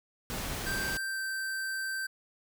pink noise, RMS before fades -36 dBFS, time 0.3-0.97 s, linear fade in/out 0 ms
square tone with pitch glide, 1568 to 1557.2 Hz, G6 to G6, 0 to -12 cents, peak -33 dBFS, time 0.66-2.07 s, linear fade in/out 10 ms, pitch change -12 cents, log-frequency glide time 1.1-1.18 s
effects none

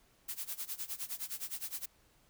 blue noise with tremolo, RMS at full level -38 dBFS, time 0.28-1.86 s, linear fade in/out 10 ms, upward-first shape sine, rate 9.7 Hz, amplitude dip 90%, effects pink hiss -68 dBFS RMS until 2.29 s

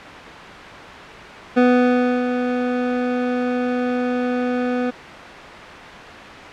25% pulse tone with ADSR envelope, 248.1 Hz, B3, 8 cents sharp, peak -7 dBFS, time 1.56-4.91 s, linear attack 17 ms, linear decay 660 ms, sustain -8 dB, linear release 14 ms, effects white hiss -33 dBFS RMS until 6.52 s + low-pass 2000 Hz 12 dB/octave

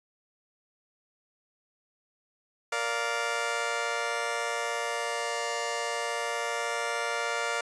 15% pulse chord, Bb major, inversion none, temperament just, 466.2 / 582.7 / 699.2 Hz, Bb4 / D5 / F5, 0 / -14 / +2 cents, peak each -27 dBFS, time 2.72-7.61 s, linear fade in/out 5 ms, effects resampled to 22050 Hz

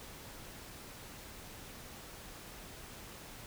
silence, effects pink hiss -50 dBFS RMS until 3.46 s

